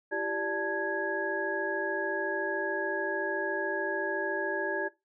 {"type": "tone cluster", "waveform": "sine", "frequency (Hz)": [335.7, 389.4, 588, 882, 1659], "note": ["E4", "G4", "D5", "A5", "G#6"], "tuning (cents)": [32, -12, 2, 4, -2], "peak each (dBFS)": [-38, -35, -35, -38, -32], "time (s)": [0.11, 4.89], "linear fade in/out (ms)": 20, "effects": ["noise-tail reverb RT60 0.2 s tail -17 dB re dry"]}